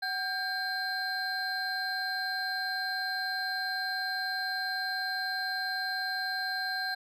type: tone cluster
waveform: triangle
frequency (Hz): 752 / 1598 / 4139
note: F#5 / G6 / C8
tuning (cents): +28 / +33 / -20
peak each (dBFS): -35 / -31 / -35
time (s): 0.02-6.95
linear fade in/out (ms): 10
effects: none